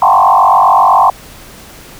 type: tone with frequency modulation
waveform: sine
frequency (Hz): 907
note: A#5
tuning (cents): -48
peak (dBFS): -4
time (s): 0.02-1.1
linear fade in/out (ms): 2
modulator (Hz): 47.8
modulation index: 4.1
effects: pink hiss -35 dBFS RMS until 1.99 s